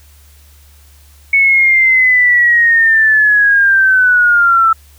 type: linear sweep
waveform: sine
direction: down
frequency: 2217 to 1318.5 Hz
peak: -6 dBFS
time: 1.33-4.73 s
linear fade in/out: 5 ms
effects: added 72 Hz sine -41 dBFS peak until 4.98 s + white hiss -48 dBFS RMS until 4.98 s